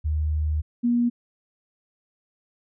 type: tone pair in turn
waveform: sine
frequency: 76.6 / 239.3 Hz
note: D#2 / A#3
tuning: -27 / +46 cents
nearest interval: octave + minor sixth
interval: 1973 cents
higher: second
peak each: -21 / -18 dBFS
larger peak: second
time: 0.04-0.62 / 0.83-1.1 s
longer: first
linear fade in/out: 20 ms
effects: none